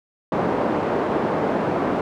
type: band-pass noise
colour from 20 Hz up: pink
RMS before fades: -22 dBFS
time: 0.32-2.01 s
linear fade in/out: 2 ms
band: 260 to 840 Hz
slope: 12 dB/octave
effects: none